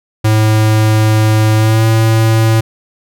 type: tone with pitch glide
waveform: square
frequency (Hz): 108.7 to 111.82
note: A2 to A2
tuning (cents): -21 to +28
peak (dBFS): -8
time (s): 0.24-2.61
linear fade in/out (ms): 10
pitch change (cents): +49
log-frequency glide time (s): 1.56-1.85
effects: none